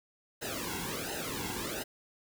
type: noise with flanger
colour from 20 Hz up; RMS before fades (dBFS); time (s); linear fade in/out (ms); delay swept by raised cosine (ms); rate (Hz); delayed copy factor
pink; -37; 0.41-1.84; 20; 0.87 to 1.68; 1.4; -0.9
effects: none